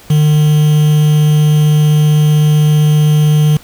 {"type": "tone with quantisation", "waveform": "triangle", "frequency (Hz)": 151.3, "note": "D#3", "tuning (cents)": -48, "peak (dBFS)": -4, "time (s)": [0.1, 3.57], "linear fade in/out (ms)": 5, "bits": 4, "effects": ["pink hiss -39 dBFS RMS until 3.63 s"]}